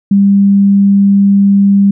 sine tone, 198.9 Hz, G3, 25 cents sharp, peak -4 dBFS, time 0.11-1.91 s, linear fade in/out 5 ms, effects none

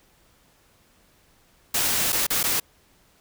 white noise with dropouts, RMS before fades -23 dBFS, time 1.74-2.6 s, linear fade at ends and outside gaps 5 ms, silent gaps 2.123-2.127 / 2.268-2.303 / 2.431-2.438 s, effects pink hiss -60 dBFS RMS until 3.2 s

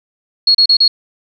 sine tone bursts, 4319 Hz, C#8, 46 cents flat, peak -6 dBFS, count 4, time 0.47-0.88 s, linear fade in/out 5 ms, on 77 ms, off 34 ms, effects none

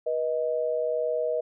sine tone pair together, 485.4 / 627.1 Hz, B4 / D#5, -30 / +13 cents, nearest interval major third, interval 443 cents, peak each -27 dBFS, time 0.06-1.41 s, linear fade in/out 10 ms, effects none

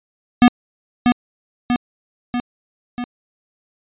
square tone with echo, 244.1 Hz, B3, 20 cents flat, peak -7 dBFS, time 0.42-0.48 s, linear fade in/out 0 ms, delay 640 ms, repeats 4, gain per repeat -4 dB, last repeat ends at 3.04 s, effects resampled to 8000 Hz

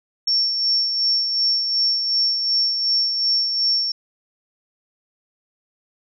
sine tone with tremolo, 5460 Hz, F8, 40 cents flat, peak -15 dBFS, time 0.27-3.92 s, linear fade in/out 5 ms, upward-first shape sine, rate 2.7 Hz, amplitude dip 45%, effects none

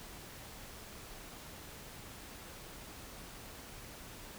silence, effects pink hiss -50 dBFS RMS until 4.38 s

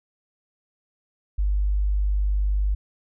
sine tone, 49.94 Hz, G1, 33 cents sharp, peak -19 dBFS, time 1.38-2.75 s, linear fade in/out 10 ms, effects none

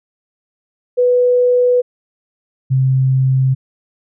sine tone pair in turn, 493.9 / 131.69 Hz, B4 / C3, 0 / +12 cents, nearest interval octave + major seventh, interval 2288 cents, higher first, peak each -9 / -10 dBFS, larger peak first, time 0.97-1.82 / 2.7-3.55 s, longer neither, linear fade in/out 20 ms, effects none

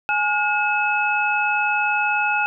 sine tone cluster, 835 / 1432 / 2583 Hz, G#5 / F6 / E7, +9 / +43 / -36 cents, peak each -22 dBFS, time 0.09-2.46 s, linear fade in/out 0 ms, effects none

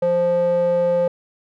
square tone with band-pass filter, 174.61 Hz, F3, in tune, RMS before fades -18 dBFS, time 0.02-1.08 s, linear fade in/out 5 ms, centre 550 Hz, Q 5.1, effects none

